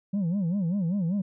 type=tone with vibrato; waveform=sine; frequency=183.5 Hz; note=F#3; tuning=14 cents flat; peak=-21 dBFS; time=0.13-1.22 s; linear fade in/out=10 ms; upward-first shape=sine; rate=5.1 Hz; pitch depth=210 cents each way; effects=tanh soft clip ceiling -23 dBFS